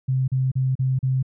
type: tone bursts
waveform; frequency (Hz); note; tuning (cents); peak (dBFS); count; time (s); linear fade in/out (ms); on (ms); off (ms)
sine; 130.81; C3; 0; -18; 5; 0.08-1.228; 10; 200; 37
effects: none